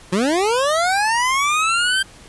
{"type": "linear sweep", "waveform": "25% pulse", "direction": "up", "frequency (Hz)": [170.7, 1581], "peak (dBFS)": -12, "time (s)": [0.12, 2.03], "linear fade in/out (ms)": 10, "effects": ["pink hiss -44 dBFS RMS until 2.28 s", "resampled to 24000 Hz"]}